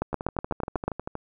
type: two click trains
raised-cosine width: 1 ms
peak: -18 / -11 dBFS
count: 14 / 8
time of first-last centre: 0.13-1.154 / 0.02-0.88 s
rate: 12.7 / 8.14 Hz
effects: none